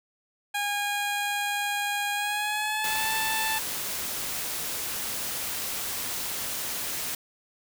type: tone with pitch glide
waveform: 15% pulse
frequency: 817 to 880.7 Hz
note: G#5 to A5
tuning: -29 to +1 cents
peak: -20 dBFS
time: 0.54-3.59 s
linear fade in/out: 10 ms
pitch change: +130 cents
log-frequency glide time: 2.13-3.1 s
type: noise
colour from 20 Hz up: white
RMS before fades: -32 dBFS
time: 2.84-7.15 s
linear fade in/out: 2 ms
effects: none